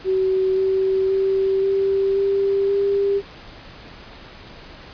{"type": "tone with pitch steps", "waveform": "sine", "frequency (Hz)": [378.2, 382.2, 386.1, 390.2, 394.3, 398.4], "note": ["F#4", "G4", "G4", "G4", "G4", "G4"], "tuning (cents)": [38, -44, -26, -8, 10, 28], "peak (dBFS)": -16, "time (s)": [0.04, 3.22], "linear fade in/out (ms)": 50, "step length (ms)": 530, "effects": ["pink hiss -41 dBFS RMS until 4.93 s", "resampled to 11025 Hz"]}